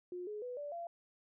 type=tone with pitch steps; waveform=sine; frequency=358.1 / 421 / 494.9 / 581.7 / 683.9 Hz; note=F4 / G#4 / B4 / D5 / F5; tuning=+43 / +24 / +4 / -17 / -36 cents; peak=-40 dBFS; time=0.12-0.87 s; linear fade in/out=2 ms; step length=150 ms; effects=none

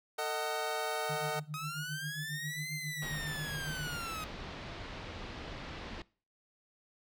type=chord; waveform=25% pulse; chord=D# diminished; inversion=second; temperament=just; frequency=448 / 622.3 / 746.7 Hz; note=A4 / D#5 / F#5; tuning=+31 / 0 / +16 cents; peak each=-34 dBFS; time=0.18-1.4 s; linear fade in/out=10 ms
type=tone with tremolo; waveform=sine; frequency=150.9 Hz; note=D3; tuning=47 cents sharp; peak=-36 dBFS; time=1.09-3.96 s; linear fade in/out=10 ms; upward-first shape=sine; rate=7.4 Hz; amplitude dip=95%
type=linear two-way sweep; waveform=sawtooth; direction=up then down; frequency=1251 to 2093 to 1251 Hz; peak=-35 dBFS; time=1.54-4.24 s; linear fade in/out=0 ms; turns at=2.73 s
type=low-pass noise; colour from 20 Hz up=pink; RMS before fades=-44 dBFS; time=3.02-6.02 s; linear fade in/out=2 ms; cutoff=4400 Hz; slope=24 dB/octave
effects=noise-tail reverb RT60 0.4 s tail -22 dB re dry

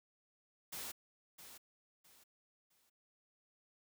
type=noise with echo; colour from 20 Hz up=white; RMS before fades=-45 dBFS; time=0.72-0.92 s; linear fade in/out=10 ms; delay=660 ms; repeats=3; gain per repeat=-10 dB; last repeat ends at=2.9 s; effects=none

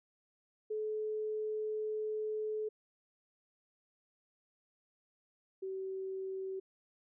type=tone pair in turn; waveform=sine; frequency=430 / 381.9 Hz; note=A4 / G4; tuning=-40 / -45 cents; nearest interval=major second; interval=205 cents; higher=first; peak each=-34 / -37 dBFS; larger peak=first; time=0.7-2.69 / 5.62-6.6 s; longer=first; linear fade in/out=10 ms; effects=none

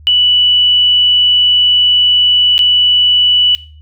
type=tone with dropouts; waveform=sine; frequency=2960 Hz; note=F#7; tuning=in tune; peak=-6 dBFS; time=0.07-3.55 s; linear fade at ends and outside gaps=0 ms; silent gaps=2.58-2.591 s; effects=noise-tail reverb RT60 0.4 s tail -18 dB re dry + added 76 Hz sine -35 dBFS peak until 3.81 s

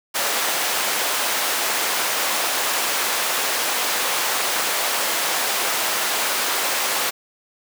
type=high-pass noise; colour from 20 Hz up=pink; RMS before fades=-22 dBFS; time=0.14-7.11 s; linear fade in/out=20 ms; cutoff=650 Hz; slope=12 dB/octave; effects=none

